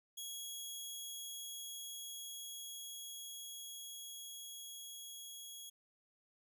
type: tone with level ramp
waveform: 15% pulse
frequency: 3322 Hz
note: G#7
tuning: in tune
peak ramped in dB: -36 to -41 dBFS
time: 0.17-5.7 s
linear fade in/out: 10 ms
effects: none